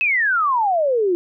sine exponential sweep, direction down, 2637 to 340 Hz, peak -15 dBFS, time 0.01-1.15 s, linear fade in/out 0 ms, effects none

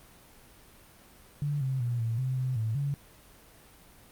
sine tone with pitch steps, 145.5 / 132.3 / 120.5 / 114.3 / 129.7 / 128.8 / 110.9 / 141.4 Hz, D3 / C3 / B2 / A#2 / C3 / C3 / A2 / C#3, -16 / +20 / -42 / -34 / -15 / -27 / +14 / +35 cents, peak -27 dBFS, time 1.42-2.94 s, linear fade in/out 0 ms, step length 190 ms, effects pink hiss -55 dBFS RMS until 4.11 s + Opus 32 kbps

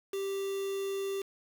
triangle tone with quantisation, 392 Hz, G4, in tune, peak -30 dBFS, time 0.13-1.22 s, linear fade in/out 5 ms, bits 7, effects none

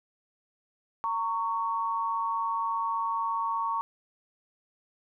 sine tone pair together, 917.5 / 1114 Hz, A#5 / C#6, -28 / +8 cents, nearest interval minor third, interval 336 cents, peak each -30 / -29 dBFS, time 1.04-3.81 s, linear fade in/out 0 ms, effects none

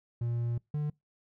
triangle tone pair in turn, 118.4 / 149.17 Hz, A#2 / D3, +27 / +27 cents, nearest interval major third, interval 400 cents, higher second, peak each -27 dBFS, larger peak neither, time 0.21-0.58 / 0.74-0.9 s, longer first, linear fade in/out 5 ms, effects noise-tail reverb RT60 0.2 s tail -25 dB re dry

